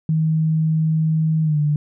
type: tone with pitch glide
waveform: sine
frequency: 158.4 to 148.65 Hz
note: D#3 to D3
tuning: +31 to +21 cents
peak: -15 dBFS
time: 0.09-1.76 s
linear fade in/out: 2 ms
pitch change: -110 cents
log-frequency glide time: 1.43-1.58 s
effects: none